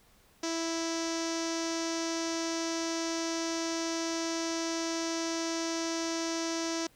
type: tone with low-pass filter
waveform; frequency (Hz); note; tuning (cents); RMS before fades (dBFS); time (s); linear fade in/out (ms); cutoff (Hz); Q
sawtooth; 329.6; E4; 0; -33; 0.43-6.87; 5; 5900; 5
effects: pink hiss -63 dBFS RMS until 6.95 s